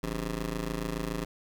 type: ring-modulated tone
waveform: 15% pulse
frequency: 111.9 Hz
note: A2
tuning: 30 cents sharp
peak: -22 dBFS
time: 0.03-1.25 s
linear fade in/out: 5 ms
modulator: 69.5 Hz
effects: none